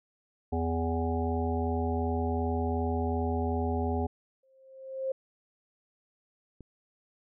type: harmonic tone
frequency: 82.7 Hz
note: E2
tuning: 6 cents sharp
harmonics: 1 / 3 / 5 / 7 / 9 / 10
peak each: -30 / -33 / -34 / -41 / -36 / -40 dBFS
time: 0.52-4.07 s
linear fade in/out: 10 ms
type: tone with exponential growth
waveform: sine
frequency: 530 Hz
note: C5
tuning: 22 cents sharp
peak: -26 dBFS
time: 4.43-5.12 s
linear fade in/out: 5 ms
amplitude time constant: 150 ms
type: click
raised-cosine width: 3 ms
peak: -34 dBFS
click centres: 6.607 s
effects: none